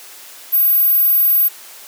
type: tone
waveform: sine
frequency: 14420 Hz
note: A9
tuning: 41 cents sharp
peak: -10 dBFS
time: 0.52-1.49 s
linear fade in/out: 20 ms
effects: white hiss -38 dBFS RMS until 1.87 s + high-pass 400 Hz 12 dB/octave